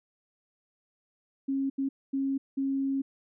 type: tone bursts at uneven times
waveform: sine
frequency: 271.9 Hz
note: C#4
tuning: 33 cents flat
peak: -26 dBFS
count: 4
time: 1.48-1.7 / 1.78-1.89 / 2.13-2.38 / 2.57-3.02 s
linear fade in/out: 10 ms
effects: none